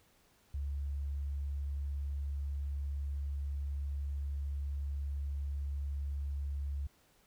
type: tone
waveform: sine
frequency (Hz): 70.5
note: C#2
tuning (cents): +30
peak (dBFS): -34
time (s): 0.54-6.87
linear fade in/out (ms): 5
effects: pink hiss -68 dBFS RMS until 7.26 s